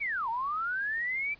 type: linear two-way sweep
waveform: sine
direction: down then up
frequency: 2359 to 880 to 2359 Hz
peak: -29 dBFS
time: 0-1.35 s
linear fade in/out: 20 ms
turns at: 0.29 s
effects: pink hiss -58 dBFS RMS until 1.39 s + resampled to 11025 Hz